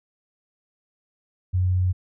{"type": "tone", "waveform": "sine", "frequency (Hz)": 91.5, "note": "F#2", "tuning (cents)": -19, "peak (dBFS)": -18, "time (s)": [1.53, 1.93], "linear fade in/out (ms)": 20, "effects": []}